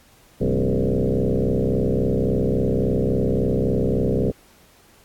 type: tone with frequency modulation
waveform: sine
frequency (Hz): 140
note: C#3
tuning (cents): +18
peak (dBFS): -17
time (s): 0.4-4.32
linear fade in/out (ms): 20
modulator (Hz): 63.6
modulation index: 6.1
effects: pink hiss -54 dBFS RMS until 5.04 s + AAC 64 kbps